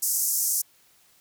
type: band-pass noise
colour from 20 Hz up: white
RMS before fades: -25 dBFS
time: 0.02-0.62 s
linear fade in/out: 10 ms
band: 5600 to 15000 Hz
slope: 48 dB/octave
effects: white hiss -60 dBFS RMS until 1.2 s